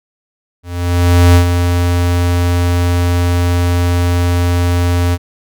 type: tone with ADSR envelope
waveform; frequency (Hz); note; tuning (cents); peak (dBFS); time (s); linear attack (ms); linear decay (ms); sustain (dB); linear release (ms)
square; 87.7; F2; +8; -4; 0.63-5.18; 720; 97; -7; 46
effects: none